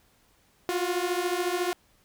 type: beating tone pair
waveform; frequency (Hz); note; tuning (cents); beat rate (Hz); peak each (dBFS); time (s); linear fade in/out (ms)
sawtooth; 349.2 / 363.2; F4 / F#4; 0 / -32; 14; -25; 0.69-1.73; 0
effects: pink hiss -64 dBFS RMS until 2.04 s